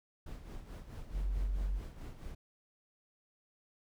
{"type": "noise with tremolo", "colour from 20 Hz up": "brown", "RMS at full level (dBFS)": -44, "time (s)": [0.26, 2.35], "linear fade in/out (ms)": 5, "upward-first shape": "sine", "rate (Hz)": 4.6, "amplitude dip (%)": 60}
{"type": "tone", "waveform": "sine", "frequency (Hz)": 46.63, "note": "F#1", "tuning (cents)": 14, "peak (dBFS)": -31, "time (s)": [1.12, 1.82], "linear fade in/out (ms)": 50}
{"effects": []}